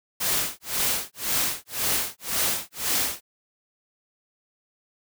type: noise with tremolo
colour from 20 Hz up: white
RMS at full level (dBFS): -23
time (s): 0.2-3.21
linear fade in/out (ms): 10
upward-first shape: sine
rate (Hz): 1.9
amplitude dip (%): 100
effects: none